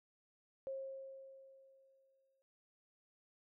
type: tone with exponential decay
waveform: sine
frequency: 537 Hz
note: C5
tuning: 45 cents sharp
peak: -39 dBFS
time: 0.67-2.42 s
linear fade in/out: 0 ms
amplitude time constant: 380 ms
effects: none